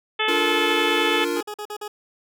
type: harmonic tone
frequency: 433.6 Hz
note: A4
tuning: 25 cents flat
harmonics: 1 / 2 / 3 / 4 / 5 / 6 / 7 / 8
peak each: -28 / -28 / -28 / -28 / -28 / -28 / -28 / -28 dBFS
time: 0.19-1.25 s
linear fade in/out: 10 ms
type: chord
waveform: square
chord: Bb major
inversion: first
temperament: equal with one note detuned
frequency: 293.7 / 349.2 / 463.5 Hz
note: D4 / F4 / Bb4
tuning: 0 / 0 / -10 cents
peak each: -29 / -27 / -27 dBFS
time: 0.28-1.41 s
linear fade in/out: 5 ms
type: tone bursts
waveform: 20% pulse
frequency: 418.5 Hz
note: G#4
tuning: 13 cents sharp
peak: -25 dBFS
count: 5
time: 1.36-1.88 s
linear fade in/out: 5 ms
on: 68 ms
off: 45 ms
effects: none

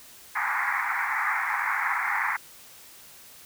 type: band-pass noise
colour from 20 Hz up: white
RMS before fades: -27 dBFS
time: 0.35-2.37 s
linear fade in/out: 10 ms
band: 790 to 2200 Hz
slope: 96 dB/octave
effects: white hiss -49 dBFS RMS until 3.45 s

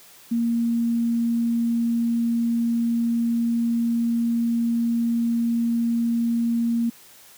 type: tone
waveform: sine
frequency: 233.1 Hz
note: A#3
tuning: in tune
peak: -19 dBFS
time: 0.31-6.9 s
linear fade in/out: 10 ms
effects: white hiss -49 dBFS RMS until 7.37 s + high-pass 80 Hz 12 dB/octave

